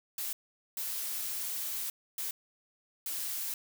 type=noise bursts at uneven times; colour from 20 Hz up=blue; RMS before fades=-36 dBFS; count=4; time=0.18-0.33 / 0.77-1.9 / 2.18-2.31 / 3.06-3.54 s; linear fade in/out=2 ms; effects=none